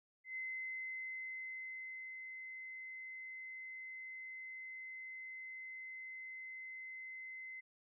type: tone with ADSR envelope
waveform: sine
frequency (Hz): 2054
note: C7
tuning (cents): -33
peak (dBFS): -40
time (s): 0.24-7.61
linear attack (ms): 120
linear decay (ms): 1800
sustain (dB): -6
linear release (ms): 16
effects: none